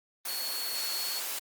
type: tone in noise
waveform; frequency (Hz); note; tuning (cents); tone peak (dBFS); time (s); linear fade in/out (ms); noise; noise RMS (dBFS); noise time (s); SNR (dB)
sine; 4371; C#8; -25; -34; 0.28-1.2; 5; white; -35; 0.25-1.39; -2
effects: high-pass 400 Hz 12 dB/octave + Opus 32 kbps